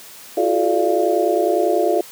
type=tone cluster; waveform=sine; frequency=340 / 370 / 431.7 / 591 / 690 Hz; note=F4 / F#4 / A4 / D5 / F5; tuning=-46 / 0 / -33 / +11 / -21 cents; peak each=-21 dBFS; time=0.37-2.01 s; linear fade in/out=5 ms; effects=white hiss -40 dBFS RMS until 2.11 s + high-pass 150 Hz 12 dB/octave